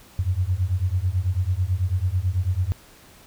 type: beating tone pair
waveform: sine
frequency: 87.31 / 96.41 Hz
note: F2 / G2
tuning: 0 / -28 cents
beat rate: 9.1 Hz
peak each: -23 / -23 dBFS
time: 0.19-2.72 s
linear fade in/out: 0 ms
effects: pink hiss -50 dBFS RMS until 3.26 s